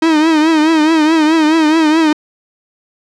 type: tone with vibrato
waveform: 45% pulse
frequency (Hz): 315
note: D#4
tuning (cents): +21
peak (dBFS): -8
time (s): 0.02-2.13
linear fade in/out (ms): 5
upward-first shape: triangle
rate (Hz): 4.7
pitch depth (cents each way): 92
effects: low-pass 5000 Hz 12 dB/octave